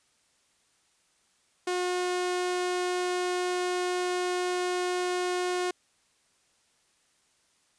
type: tone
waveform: sawtooth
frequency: 360.4 Hz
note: F#4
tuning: 45 cents flat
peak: -23 dBFS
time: 1.67-5.71 s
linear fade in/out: 5 ms
effects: white hiss -68 dBFS RMS until 7.78 s + resampled to 22050 Hz